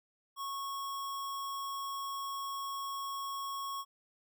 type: tone with sample-and-hold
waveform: sine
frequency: 1100 Hz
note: C#6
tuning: 14 cents flat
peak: -36 dBFS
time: 0.36-3.85 s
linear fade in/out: 50 ms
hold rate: 4410 Hz
effects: none